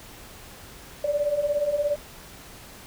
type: beating tone pair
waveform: sine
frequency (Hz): 570 / 587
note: C#5 / D5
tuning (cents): +48 / -1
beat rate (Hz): 17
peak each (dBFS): -28 / -23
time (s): 1.04-1.96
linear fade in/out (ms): 5
effects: pink hiss -45 dBFS RMS until 2.86 s